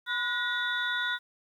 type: tone cluster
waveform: sine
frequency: 1005 / 1453 / 1905 / 3501 / 3813 Hz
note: B5 / F#6 / A#6 / A7 / A#7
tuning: +30 / -32 / +37 / -9 / +38 cents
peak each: -38 / -29 / -36 / -35 / -38 dBFS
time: 0.06-1.19 s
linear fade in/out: 50 ms
effects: tanh soft clip ceiling -17 dBFS + 10-bit